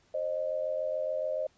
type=tone pair together; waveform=sine; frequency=528 / 615 Hz; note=C5 / D#5; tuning=+16 / -20 cents; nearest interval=minor third; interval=264 cents; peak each=-33 / -31 dBFS; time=0.14-1.47 s; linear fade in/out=5 ms; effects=pink hiss -66 dBFS RMS until 1.57 s + resampled to 16000 Hz